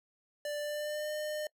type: tone with pitch glide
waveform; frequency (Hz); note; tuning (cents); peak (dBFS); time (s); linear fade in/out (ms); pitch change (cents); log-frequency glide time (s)
square; 589 to 606.3; D5 to D#5; +5 to -45; -35; 0.45-1.47; 2; +50; 0.59-1.11
effects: noise-tail reverb RT60 0.1 s tail -24 dB re dry